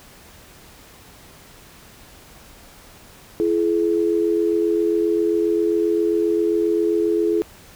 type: tone pair together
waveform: sine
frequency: 336.8 / 424.3 Hz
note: E4 / G#4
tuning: +37 / +37 cents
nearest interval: major third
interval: 400 cents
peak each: -19 dBFS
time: 3.4-7.42 s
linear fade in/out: 0 ms
effects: pink hiss -46 dBFS RMS until 7.75 s